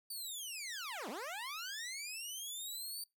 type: linear two-way sweep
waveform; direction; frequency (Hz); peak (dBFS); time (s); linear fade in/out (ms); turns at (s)
15% pulse; down then up; 4640 to 190 to 4640; -35; 0.1-3.04; 5; 1.09
effects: noise-tail reverb RT60 0.2 s tail -23 dB re dry